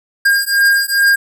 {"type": "beating tone pair", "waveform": "square", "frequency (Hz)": [1612, 1614.4], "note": ["G6", "G#6"], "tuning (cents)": [48, -49], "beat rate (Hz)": 2.4, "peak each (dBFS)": -14, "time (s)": [0.25, 1.16], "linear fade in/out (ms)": 10, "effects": []}